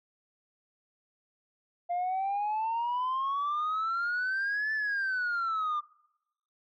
sine exponential two-way sweep, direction up then down, 694 to 1760 to 1187 Hz, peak -26 dBFS, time 1.89-5.81 s, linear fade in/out 20 ms, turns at 4.73 s, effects noise-tail reverb RT60 0.9 s tail -26 dB re dry + tanh soft clip ceiling -26 dBFS

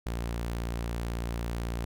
sawtooth tone, 58.1 Hz, A#1, 5 cents flat, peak -27 dBFS, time 0.06-1.85 s, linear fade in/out 5 ms, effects none

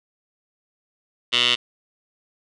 15% pulse tone with band-pass filter, 121.7 Hz, B2, 25 cents flat, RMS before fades -19 dBFS, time 1.32-1.56 s, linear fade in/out 20 ms, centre 3200 Hz, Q 6.6, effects resampled to 24000 Hz

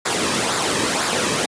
pink noise with flanger, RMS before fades -20 dBFS, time 0.05-1.46 s, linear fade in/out 10 ms, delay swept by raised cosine 0.33 to 1.43 ms, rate 2 Hz, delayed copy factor -0.55, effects high-pass 150 Hz 12 dB/octave + resampled to 22050 Hz

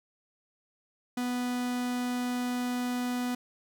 45% pulse tone, 246.9 Hz, B3, in tune, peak -29 dBFS, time 1.17-3.35 s, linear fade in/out 5 ms, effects none

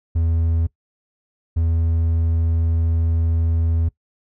triangle tone bursts at uneven times, 82.41 Hz, E2, in tune, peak -14 dBFS, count 2, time 0.15-0.67 / 1.56-3.89 s, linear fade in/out 10 ms, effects noise-tail reverb RT60 0.1 s tail -20 dB re dry

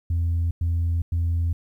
sine tone bursts, 84.4 Hz, E2, 41 cents sharp, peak -18 dBFS, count 3, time 0.1-1.53 s, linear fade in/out 5 ms, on 410 ms, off 100 ms, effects tanh soft clip ceiling -18 dBFS + 10-bit

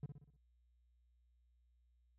triangle tone with echo, 143.3 Hz, D3, 42 cents flat, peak -38 dBFS, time 0.03-0.06 s, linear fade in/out 2 ms, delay 61 ms, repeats 5, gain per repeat -6 dB, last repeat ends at 0.365 s, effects added 60 Hz sine -70 dBFS peak until 2.18 s

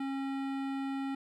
sine tone with hard clipping, 272 Hz, C#4, 33 cents flat, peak -35 dBFS, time 0-1.15 s, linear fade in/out 5 ms, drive 17 dB, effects none

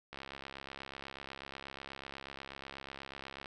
click train, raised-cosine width 0.3 ms, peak -28 dBFS, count 228, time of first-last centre 0.13-3.458 s, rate 68.2 Hz, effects none

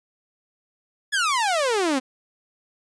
sawtooth exponential sweep, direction down, 1744 to 250 Hz, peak -16 dBFS, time 1.12-2 s, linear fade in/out 20 ms, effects resampled to 22050 Hz

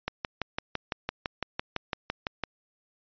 click train, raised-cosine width 0.3 ms, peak -13 dBFS, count 15, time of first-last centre 0.08-2.437 s, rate 5.94 Hz, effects resampled to 11025 Hz

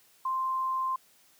sine tone, 1046.5 Hz, C6, in tune, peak -27 dBFS, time 0.25-0.96 s, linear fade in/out 5 ms, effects white hiss -62 dBFS RMS until 1.39 s + high-pass 100 Hz 12 dB/octave

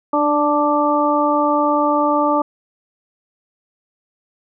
harmonic tone with a mistuned harmonic, 293.7 Hz, D4, in tune, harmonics 1 / 2 / 3 / 4, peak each -19 / -19 / -19 / -19 dBFS, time 0.13-2.42 s, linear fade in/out 5 ms, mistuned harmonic 1, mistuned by +17 cents, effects none

